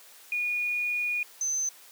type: tone pair in turn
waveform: sine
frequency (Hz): 2447 / 6151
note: D#7 / G8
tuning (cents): -29 / -34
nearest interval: octave + major third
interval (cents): 1595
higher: second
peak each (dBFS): -26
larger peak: neither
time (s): 0.32-1.23 / 1.41-1.69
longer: first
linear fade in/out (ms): 2
effects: white hiss -52 dBFS RMS until 1.91 s + high-pass 400 Hz 12 dB/octave